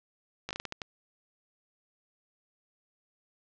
slowing click train, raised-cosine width 0.2 ms, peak -18 dBFS, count 8, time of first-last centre 0.49-0.818 s, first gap 17 ms, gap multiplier 1.33, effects low-pass 6000 Hz 12 dB/octave

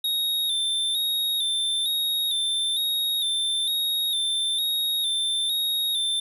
square tone with vibrato, 3659 Hz, A#7, 33 cents flat, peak -23 dBFS, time 0.04-6.2 s, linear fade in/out 5 ms, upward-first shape square, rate 1.1 Hz, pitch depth 47 cents each way, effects none

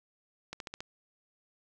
accelerating click train, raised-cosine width 0.2 ms, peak -22 dBFS, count 5, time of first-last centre 0.53-0.805 s, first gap 72 ms, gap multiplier 0.97, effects none

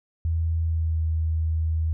sine tone with pitch glide, 81.8 to 80.07 Hz, E2 to E2, -13 to -50 cents, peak -21 dBFS, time 0.25-1.93 s, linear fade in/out 0 ms, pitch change -37 cents, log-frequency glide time 0.63-1.02 s, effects none

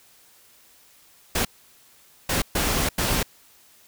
pink noise bursts at uneven times, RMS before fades -23 dBFS, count 4, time 1.35-1.45 / 2.29-2.42 / 2.55-2.89 / 2.98-3.23 s, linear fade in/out 5 ms, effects white hiss -55 dBFS RMS until 3.87 s

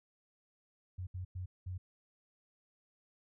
sine tone bursts at uneven times, 91.5 Hz, F#2, 19 cents flat, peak -38 dBFS, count 4, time 0.98-1.07 / 1.14-1.25 / 1.35-1.46 / 1.66-1.78 s, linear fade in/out 10 ms, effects none

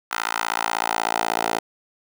10% pulse tone with high-pass filter sweep, 56.3 Hz, A1, 40 cents sharp, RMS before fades -24 dBFS, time 0.11-1.59 s, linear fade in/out 5 ms, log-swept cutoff 1200 to 590 Hz, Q 2, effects none

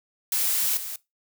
blue noise with level steps, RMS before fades -24 / -34 dBFS, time 0.32-0.96 s, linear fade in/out 2 ms, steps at 0.77 s, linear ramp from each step 2 ms, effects noise-tail reverb RT60 0.2 s tail -20 dB re dry

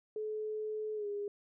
sine tone with pitch glide, 429.8 to 408.7 Hz, A4 to G#4, -41 to -28 cents, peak -35 dBFS, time 0.16-1.28 s, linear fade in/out 2 ms, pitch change -87 cents, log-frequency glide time 0.95-1.07 s, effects none

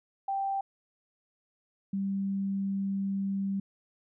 sine tone pair in turn, 784 / 196 Hz, G5 / G3, 0 / 0 cents, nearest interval 2 octaves, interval 2400 cents, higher first, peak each -28 dBFS, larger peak neither, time 0.28-0.61 / 1.93-3.6 s, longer second, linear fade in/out 5 ms, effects none

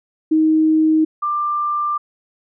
sine tone pair in turn, 314.4 / 1187 Hz, D#4 / D6, +18 / +18 cents, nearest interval octave + major seventh, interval 2300 cents, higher second, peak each -11 / -17 dBFS, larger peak first, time 0.31-1.05 / 1.22-1.98 s, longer second, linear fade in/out 10 ms, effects none

